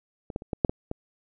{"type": "clicks", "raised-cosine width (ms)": 2, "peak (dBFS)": [-23, -16, -27, -15, -6, -14, -17], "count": 7, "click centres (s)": [0.302, 0.361, 0.421, 0.532, 0.648, 0.695, 0.914], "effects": []}